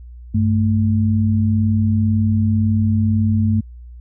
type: tone pair together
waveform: sine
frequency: 98 / 219.9 Hz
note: G2 / A3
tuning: 0 / -1 cents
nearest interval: octave + major second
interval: 1399 cents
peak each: -15 / -17 dBFS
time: 0.34-3.61 s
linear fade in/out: 10 ms
effects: added 60 Hz sine -34 dBFS peak until 4 s